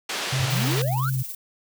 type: band-pass noise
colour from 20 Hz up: white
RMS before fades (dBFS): -29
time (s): 0.09-0.82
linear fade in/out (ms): 5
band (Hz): 260 to 4500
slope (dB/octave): 12
type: tone with vibrato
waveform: sine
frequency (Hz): 130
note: C3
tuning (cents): -11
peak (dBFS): -22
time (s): 0.32-1.23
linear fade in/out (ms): 10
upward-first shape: sine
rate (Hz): 2.9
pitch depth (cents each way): 35
type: exponential sweep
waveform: triangle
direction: up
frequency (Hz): 87 to 1546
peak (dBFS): -25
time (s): 0.39-1.1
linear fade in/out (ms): 10
type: noise with tremolo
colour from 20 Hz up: violet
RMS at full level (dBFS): -32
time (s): 0.5-1.35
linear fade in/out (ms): 5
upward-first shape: triangle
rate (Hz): 19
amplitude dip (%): 55
effects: none